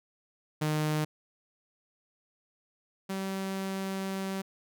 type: tone pair in turn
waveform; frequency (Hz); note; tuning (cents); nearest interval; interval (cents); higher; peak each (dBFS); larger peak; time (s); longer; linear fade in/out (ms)
sawtooth; 153.2 / 192.59; D#3 / G3; -27 / -30; major third; 397; second; -23 / -28; first; 0.61-1.05 / 3.09-4.42; second; 10
effects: none